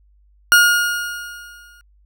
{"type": "tone with exponential decay", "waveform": "40% pulse", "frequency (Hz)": 1430, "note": "F6", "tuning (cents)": 41, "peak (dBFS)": -6, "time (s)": [0.52, 1.81], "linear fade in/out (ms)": 0, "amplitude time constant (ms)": 280, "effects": ["added 50 Hz sine -51 dBFS peak until 2.05 s"]}